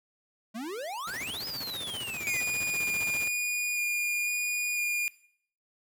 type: exponential two-way sweep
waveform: square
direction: up then down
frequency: 206.9 to 5140 to 1936 Hz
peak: -35 dBFS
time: 0.54-2.42 s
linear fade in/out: 20 ms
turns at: 1.46 s
type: noise with tremolo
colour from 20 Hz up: pink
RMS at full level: -40 dBFS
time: 1.07-3.28 s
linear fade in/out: 5 ms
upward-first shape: square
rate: 15 Hz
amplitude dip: 60%
type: tone with vibrato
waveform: 45% pulse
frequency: 2436 Hz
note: D#7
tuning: 37 cents flat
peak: -27 dBFS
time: 2.27-5.08 s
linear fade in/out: 0 ms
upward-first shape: square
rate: 1 Hz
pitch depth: 8 cents each way
effects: noise-tail reverb RT60 0.6 s tail -19 dB re dry + high-pass 100 Hz 12 dB/octave